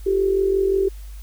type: tone with amplitude modulation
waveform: sine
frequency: 387.4 Hz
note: G4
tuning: 20 cents flat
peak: -13 dBFS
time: 0.06-0.89 s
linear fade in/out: 10 ms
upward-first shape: sine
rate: 45.7 Hz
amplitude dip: 65%
effects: added 50 Hz sine -33 dBFS peak until 1.22 s + white hiss -51 dBFS RMS until 1.22 s